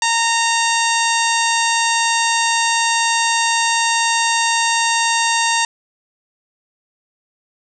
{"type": "harmonic tone with a mistuned harmonic", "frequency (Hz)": 921, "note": "A#5", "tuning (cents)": -21, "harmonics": [1, 2, 3, 4, 5, 6, 7, 8, 9], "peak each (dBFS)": [-18, -21, -23, -24, -25, -26, -26, -27, -28], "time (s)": [0.02, 5.65], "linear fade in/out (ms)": 2, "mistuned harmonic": 6, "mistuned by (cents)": 53, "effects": []}